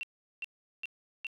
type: tone bursts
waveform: sine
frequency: 2720 Hz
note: F7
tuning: 46 cents flat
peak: -34 dBFS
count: 4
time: 0.01-1.268 s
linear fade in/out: 0 ms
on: 22 ms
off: 390 ms
effects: none